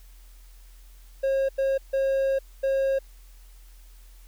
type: tone bursts at uneven times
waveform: triangle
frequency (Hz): 540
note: C#5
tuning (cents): -45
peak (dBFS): -19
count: 4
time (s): 1.23-1.49 / 1.58-1.78 / 1.93-2.39 / 2.63-2.99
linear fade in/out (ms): 10
effects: added 42 Hz sine -46 dBFS peak until 4.27 s + white hiss -59 dBFS RMS until 4.27 s